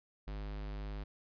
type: tone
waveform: square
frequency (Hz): 51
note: G#1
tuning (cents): -31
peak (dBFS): -40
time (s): 0.27-1.04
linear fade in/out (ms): 10
effects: resampled to 11025 Hz